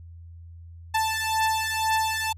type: beating tone pair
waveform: sawtooth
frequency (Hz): 880 / 882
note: A5 / A5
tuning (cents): 0 / +4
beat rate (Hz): 2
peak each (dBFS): -22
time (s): 0.94-2.33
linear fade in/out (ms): 10
effects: added 84 Hz sine -41 dBFS peak until 2.37 s + resampled to 32000 Hz